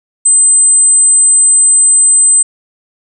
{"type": "tone", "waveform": "sine", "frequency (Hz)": 8140, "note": "C9", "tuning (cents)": -49, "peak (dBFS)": -4, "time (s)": [0.25, 2.43], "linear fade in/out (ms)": 10, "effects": []}